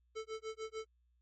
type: tone with tremolo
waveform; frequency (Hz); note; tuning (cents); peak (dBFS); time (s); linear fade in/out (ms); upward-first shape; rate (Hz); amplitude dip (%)
square; 440; A4; 0; -39; 0.15-0.86; 20; sine; 6.7; 100
effects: added 60 Hz sine -70 dBFS peak until 1.21 s + MP3 32 kbps